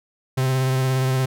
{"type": "tone with vibrato", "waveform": "45% pulse", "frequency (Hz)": 130.81, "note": "C3", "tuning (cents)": 0, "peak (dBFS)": -18, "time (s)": [0.37, 1.26], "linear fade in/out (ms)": 10, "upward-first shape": "triangle", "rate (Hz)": 17, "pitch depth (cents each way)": 25, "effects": []}